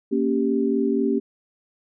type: chord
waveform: sine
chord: G diminished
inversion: first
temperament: equal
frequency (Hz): 233.1 / 277.2 / 392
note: Bb3 / Db4 / G4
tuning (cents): 0 / 0 / 0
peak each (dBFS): -23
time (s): 0.11-1.2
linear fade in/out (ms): 20
effects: none